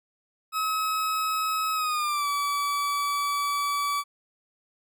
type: tone with pitch glide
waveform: 40% pulse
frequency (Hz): 1281 to 1147.9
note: E6 to D6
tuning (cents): -50 to -40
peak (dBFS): -24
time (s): 0.52-4.04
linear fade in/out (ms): 50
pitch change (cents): -190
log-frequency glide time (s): 1.74-2.28
effects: none